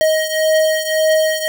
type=beating tone pair; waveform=square; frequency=628 / 629.8 Hz; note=D#5 / D#5; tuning=+16 / +21 cents; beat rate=1.8 Hz; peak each=-15 / -19 dBFS; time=0.01-1.48 s; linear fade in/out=0 ms; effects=none